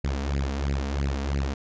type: tone with flanger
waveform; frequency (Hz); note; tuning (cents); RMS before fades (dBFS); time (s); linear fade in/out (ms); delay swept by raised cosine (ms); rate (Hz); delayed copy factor
sawtooth; 69.3; C#2; 0; -27; 0.04-1.54; 5; 0.42 to 4.42; 3; +0.85
effects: resampled to 16000 Hz